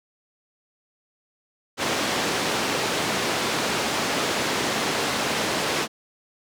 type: band-pass noise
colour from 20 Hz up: pink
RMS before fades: -25 dBFS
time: 1.77-5.88 s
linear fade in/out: 50 ms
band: 230 to 6400 Hz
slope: 12 dB/octave
effects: none